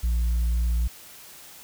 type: tone with tanh clipping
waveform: triangle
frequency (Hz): 58.27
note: A#1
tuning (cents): 0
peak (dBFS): -21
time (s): 0.03-0.88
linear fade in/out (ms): 10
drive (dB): 7
effects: white hiss -46 dBFS RMS until 1.63 s